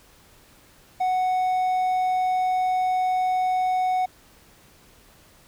triangle tone, 740 Hz, F#5, in tune, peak -18 dBFS, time 1-4.06 s, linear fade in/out 10 ms, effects pink hiss -54 dBFS RMS until 5.47 s

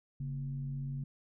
sine tone with frequency modulation, 138.59 Hz, C#3, in tune, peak -35 dBFS, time 0.2-1.04 s, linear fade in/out 5 ms, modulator 97.2 Hz, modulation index 0.46, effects none

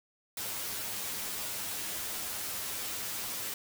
white noise with comb filter, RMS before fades -37 dBFS, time 0.37-3.54 s, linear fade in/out 2 ms, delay 9.7 ms, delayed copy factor +0.7, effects none

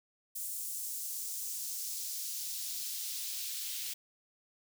white noise with high-pass filter sweep, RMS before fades -39 dBFS, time 0.35-3.94 s, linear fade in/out 10 ms, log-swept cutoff 8300 to 3200 Hz, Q 1.2, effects none

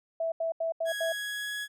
sine tone bursts, 657 Hz, E5, 6 cents flat, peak -27 dBFS, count 5, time 0.2-1.124 s, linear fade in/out 5 ms, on 120 ms, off 81 ms
30% pulse tone with pitch glide, 1661.2 to 1676.6 Hz, G#6 to G#6, 0 to +16 cents, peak -30 dBFS, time 0.85-1.68 s, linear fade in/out 50 ms, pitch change +16 cents, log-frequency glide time 1.03-1.55 s
effects resampled to 32000 Hz

